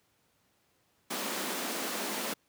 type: high-pass noise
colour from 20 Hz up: pink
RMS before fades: -35 dBFS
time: 1.1-2.34 s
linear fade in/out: 10 ms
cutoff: 200 Hz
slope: 48 dB/octave
effects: pink hiss -71 dBFS RMS until 2.48 s + high-pass 100 Hz 12 dB/octave